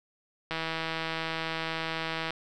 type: click train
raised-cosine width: 0.3 ms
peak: -16 dBFS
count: 292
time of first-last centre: 0.51-2.306 s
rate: 162 Hz
effects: none

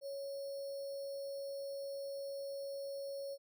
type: tone with sample-and-hold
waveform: sine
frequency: 554.4 Hz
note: C#5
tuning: in tune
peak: -40 dBFS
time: 0.01-3.38 s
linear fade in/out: 50 ms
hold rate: 4900 Hz
effects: none

